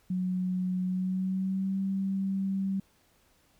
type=tone with pitch glide; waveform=sine; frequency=183.5 to 193.52 Hz; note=F#3 to G3; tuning=-14 to -22 cents; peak=-27 dBFS; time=0.1-2.8 s; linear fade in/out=5 ms; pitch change=+92 cents; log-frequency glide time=0.85-1.79 s; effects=pink hiss -66 dBFS RMS until 3.59 s